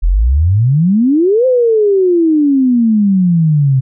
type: exponential two-way sweep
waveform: sine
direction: up then down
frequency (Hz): 38.89 to 523.3 to 128.6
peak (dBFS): -7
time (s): 0.02-3.81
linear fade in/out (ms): 20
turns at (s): 1.46
effects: none